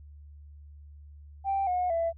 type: tone with pitch steps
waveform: sine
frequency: 784 / 723.1 / 666.9 Hz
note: G5 / F#5 / E5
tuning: 0 / -40 / +20 cents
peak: -24 dBFS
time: 1.44-2.13 s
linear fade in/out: 50 ms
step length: 230 ms
effects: tanh soft clip ceiling -21 dBFS + added 73 Hz sine -46 dBFS peak until 2.17 s